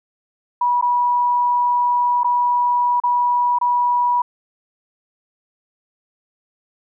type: tone with dropouts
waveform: sine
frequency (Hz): 973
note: B5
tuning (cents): -26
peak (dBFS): -14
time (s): 0.61-4.22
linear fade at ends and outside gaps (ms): 5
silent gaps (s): 0.813-0.824 / 2.234-2.244 / 3.001-3.036 / 3.587-3.612
effects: none